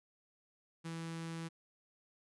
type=tone with notch filter; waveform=sawtooth; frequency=164.81 Hz; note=E3; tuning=in tune; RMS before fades=-43 dBFS; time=0.84-1.49 s; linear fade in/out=20 ms; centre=620 Hz; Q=1.8; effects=resampled to 24000 Hz